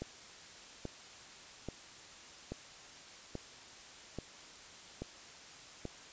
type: click train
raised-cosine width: 2 ms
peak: -26 dBFS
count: 8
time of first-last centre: 0.02-5.853 s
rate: 1.2 Hz
effects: white hiss -53 dBFS RMS until 6.12 s + resampled to 16000 Hz